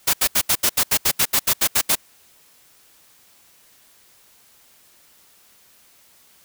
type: noise bursts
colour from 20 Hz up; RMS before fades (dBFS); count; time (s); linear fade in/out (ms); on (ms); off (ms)
white; -17; 14; 0.07-1.955; 10; 65; 75
effects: white hiss -54 dBFS RMS until 6.44 s